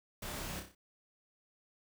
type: noise with echo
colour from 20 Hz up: pink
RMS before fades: -43 dBFS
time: 0.22-0.6 s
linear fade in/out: 5 ms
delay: 30 ms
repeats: 5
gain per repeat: -5 dB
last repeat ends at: 0.75 s
effects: none